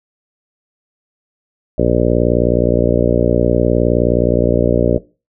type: harmonic tone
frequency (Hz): 59.4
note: A#1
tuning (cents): +33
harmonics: 1 / 2 / 3 / 4 / 5 / 6 / 7 / 8 / 9 / 10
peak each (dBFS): -20 / -20 / -20 / -20 / -20 / -20 / -20 / -20 / -20 / -20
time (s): 1.78-4.98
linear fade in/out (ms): 5
effects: noise-tail reverb RT60 0.3 s tail -19 dB re dry